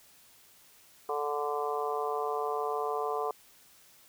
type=harmonic tone; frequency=146.6 Hz; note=D3; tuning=3 cents flat; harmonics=3 / 4 / 5 / 6 / 7 / 8; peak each=-33 / -42 / -35 / -44 / -36 / -39 dBFS; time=1.09-3.31 s; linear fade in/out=2 ms; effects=white hiss -59 dBFS RMS until 4.08 s